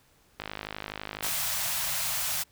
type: click train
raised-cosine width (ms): 0.3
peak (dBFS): -18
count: 47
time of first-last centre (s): 0.4-1.285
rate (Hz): 52
type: band-stop noise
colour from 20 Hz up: white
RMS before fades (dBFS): -30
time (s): 1.22-2.44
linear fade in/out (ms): 20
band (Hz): 180 to 580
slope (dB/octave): 96
effects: pink hiss -63 dBFS RMS until 2.51 s